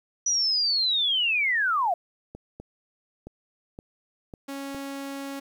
sine linear sweep, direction down, 5920 to 653 Hz, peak -21 dBFS, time 0.26-1.94 s, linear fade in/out 5 ms
clicks, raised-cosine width 2 ms, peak -26 dBFS, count 6, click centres 2.35 / 2.6 / 3.27 / 3.789 / 4.338 / 4.747 s
sawtooth tone, 276.2 Hz, C#4, 6 cents flat, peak -29 dBFS, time 4.48-5.4 s, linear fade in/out 10 ms
effects 10-bit

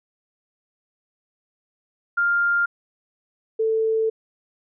sine tone pair in turn, 1400 / 443.5 Hz, F6 / A4, +4 / +14 cents, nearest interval octave + minor sixth, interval 1990 cents, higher first, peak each -17 / -18 dBFS, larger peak first, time 2.17-2.66 / 3.59-4.1 s, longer second, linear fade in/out 10 ms, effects none

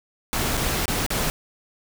pink noise with dropouts, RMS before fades -24 dBFS, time 0.33-1.3 s, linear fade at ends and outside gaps 0 ms, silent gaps 0.57-0.575 / 0.856-0.88 / 1.064-1.104 s, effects none

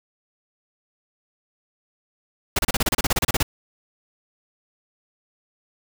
pink noise bursts, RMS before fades -20 dBFS, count 15, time 2.56-3.429 s, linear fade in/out 5 ms, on 29 ms, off 31 ms, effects none

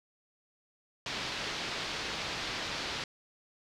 white low-pass noise, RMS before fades -37 dBFS, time 1.06-3.04 s, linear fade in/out 2 ms, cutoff 4700 Hz, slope 24 dB/octave, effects none

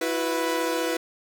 sawtooth chord, E suspended second, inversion none, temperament equal with one note detuned, 329.6 / 364.3 / 493.9 Hz, E4 / F#4 / B4, 0 / -27 / 0 cents, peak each -24 / -28 / -23 dBFS, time 0.01-0.97 s, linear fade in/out 5 ms, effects none

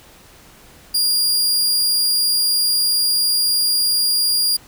sawtooth tone, 4821 Hz, D8, 45 cents sharp, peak -12 dBFS, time 0.94-4.57 s, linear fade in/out 10 ms, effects pink hiss -46 dBFS RMS until 4.67 s

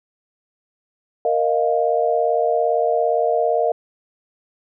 sine chord, Bb suspended fourth, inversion none, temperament just, 466.2 / 621.6 / 699.2 Hz, Bb4 / Eb5 / F5, 0 / -2 / +2 cents, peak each -20 dBFS, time 1.25-3.72 s, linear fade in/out 2 ms, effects none

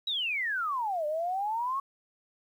sine exponential two-way sweep, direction down then up, 3937 to 590 to 1117 Hz, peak -28 dBFS, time 0.07-1.8 s, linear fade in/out 5 ms, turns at 1.06 s, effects 10-bit

